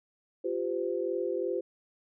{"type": "chord", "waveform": "sine", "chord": "F suspended second", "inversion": "none", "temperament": "equal with one note detuned", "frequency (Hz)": [349.2, 392, 511.3], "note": ["F4", "G4", "C5"], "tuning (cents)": [0, 0, -40], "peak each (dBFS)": -33, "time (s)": [0.44, 1.61], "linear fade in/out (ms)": 10, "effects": []}